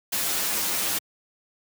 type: noise with comb filter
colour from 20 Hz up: white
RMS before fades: -26 dBFS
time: 0.12-0.99 s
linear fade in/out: 10 ms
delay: 7.9 ms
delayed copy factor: -1
effects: high-pass 100 Hz 12 dB/octave